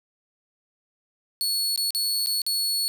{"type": "tone with dropouts", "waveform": "sawtooth", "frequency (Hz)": 4399, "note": "C#8", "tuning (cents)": -14, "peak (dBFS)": -20, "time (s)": [1.41, 2.88], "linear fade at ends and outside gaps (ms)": 0, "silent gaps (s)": [[1.76, 1.776], [1.906, 1.948], [2.261, 2.27], [2.418, 2.465]], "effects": []}